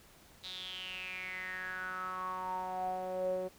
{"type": "tone with band-pass filter sweep", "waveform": "sawtooth", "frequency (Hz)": 185, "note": "F#3", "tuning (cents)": 0, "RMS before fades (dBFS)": -39, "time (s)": [0.43, 3.49], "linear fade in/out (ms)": 20, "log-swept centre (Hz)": [3900, 480], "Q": 8.6, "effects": ["pink hiss -60 dBFS RMS until 3.58 s"]}